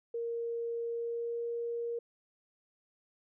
sine tone with pitch glide, 466.2 to 469.4 Hz, A#4 to A#4, 0 to +12 cents, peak -33 dBFS, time 0.14-1.99 s, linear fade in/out 5 ms, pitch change +12 cents, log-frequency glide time 0.88-1.45 s, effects none

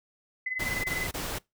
sine tone with tremolo, 2026 Hz, B6, 44 cents sharp, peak -26 dBFS, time 0.46-1.07 s, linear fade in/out 5 ms, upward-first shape triangle, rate 20 Hz, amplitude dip 85%
pink noise bursts, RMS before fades -34 dBFS, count 3, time 0.59-1.388 s, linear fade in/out 10 ms, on 250 ms, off 24 ms
effects noise-tail reverb RT60 0.2 s tail -24 dB re dry

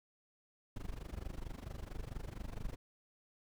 brown noise with amplitude modulation, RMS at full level -40 dBFS, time 0.76-2.76 s, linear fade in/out 2 ms, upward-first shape sine, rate 24.4 Hz, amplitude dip 90%, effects none

